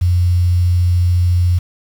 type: tone with quantisation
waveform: sine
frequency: 88.6 Hz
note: F2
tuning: 25 cents sharp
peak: -10 dBFS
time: 0.01-1.59 s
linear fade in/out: 10 ms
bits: 6
effects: none